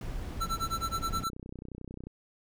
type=noise; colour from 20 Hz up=brown; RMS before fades=-37 dBFS; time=0.01-1.24 s; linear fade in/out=2 ms
type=tone with tremolo; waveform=square; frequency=1338 Hz; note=E6; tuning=25 cents sharp; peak=-29 dBFS; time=0.4-1.3 s; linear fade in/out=20 ms; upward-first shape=sine; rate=9.5 Hz; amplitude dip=100%
type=click train; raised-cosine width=3 ms; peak=-29 dBFS; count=35; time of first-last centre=0.98-2.07 s; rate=31.2 Hz
effects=none